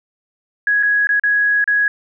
sine tone with dropouts, 1666 Hz, G#6, 5 cents sharp, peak -12 dBFS, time 0.67-1.88 s, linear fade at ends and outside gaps 2 ms, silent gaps 0.828-0.832 / 1.071-1.091 / 1.197-1.236 / 1.642-1.676 s, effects none

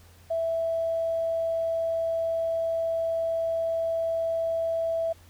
triangle tone with tanh clipping, 659.3 Hz, E5, in tune, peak -24 dBFS, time 0.3-5.13 s, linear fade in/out 10 ms, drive 3 dB, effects added 86 Hz sine -52 dBFS peak until 5.29 s + pink hiss -57 dBFS RMS until 5.29 s

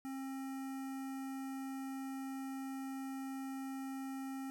square tone with notch filter, 267.7 Hz, C4, 40 cents sharp, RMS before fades -43 dBFS, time 0.05-4.5 s, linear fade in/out 0 ms, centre 3700 Hz, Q 0.91, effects none

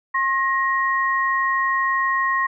sine tone pair together, 1074 / 1880.8 Hz, C6 / A#6, +45 / +15 cents, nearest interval minor seventh, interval 970 cents, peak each -20 / -21 dBFS, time 0.14-2.47 s, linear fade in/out 10 ms, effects none

